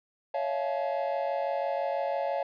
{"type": "tone cluster", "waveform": "triangle", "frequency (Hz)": [558, 651, 697, 859], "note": ["C#5", "E5", "F5", "A5"], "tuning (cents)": [11, -22, -4, -42], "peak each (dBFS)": [-29, -34, -31, -33], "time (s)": [0.34, 2.43], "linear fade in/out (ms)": 5, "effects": ["resampled to 11025 Hz"]}